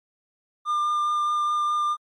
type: tone with vibrato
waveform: triangle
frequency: 1200 Hz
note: D6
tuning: 37 cents sharp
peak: -19 dBFS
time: 0.65-1.97 s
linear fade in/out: 50 ms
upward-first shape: sine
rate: 4.8 Hz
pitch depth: 9 cents each way
effects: MP3 48 kbps